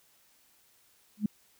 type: tone with exponential growth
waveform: sine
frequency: 210 Hz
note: G#3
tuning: 19 cents sharp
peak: -20 dBFS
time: 1.17-1.26 s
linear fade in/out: 5 ms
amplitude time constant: 18 ms
effects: white hiss -65 dBFS RMS until 1.59 s

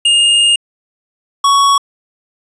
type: tone pair in turn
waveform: square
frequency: 2833 / 1116.2 Hz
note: F7 / C#6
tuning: +24 / +12 cents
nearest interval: octave + major third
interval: 1612 cents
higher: first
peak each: -8 dBFS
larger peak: neither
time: 0.05-0.56 / 1.44-1.78 s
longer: first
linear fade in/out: 5 ms
effects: resampled to 22050 Hz + 8-bit

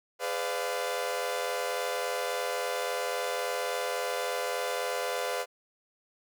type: chord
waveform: sawtooth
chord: G# diminished seventh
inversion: none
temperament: equal with one note detuned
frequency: 415.3 / 503.7 / 587.3 / 698.5 Hz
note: G#4 / B4 / D5 / F5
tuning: 0 / +34 / 0 / 0 cents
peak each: -35 / -29 / -33 / -32 dBFS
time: 0.19-5.46 s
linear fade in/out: 50 ms
effects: none

